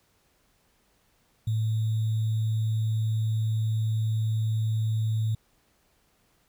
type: tone with sample-and-hold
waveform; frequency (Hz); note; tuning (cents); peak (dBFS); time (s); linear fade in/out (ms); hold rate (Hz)
sine; 110; A2; 0; -23; 1.47-5.35; 5; 3675
effects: pink hiss -67 dBFS RMS until 6.48 s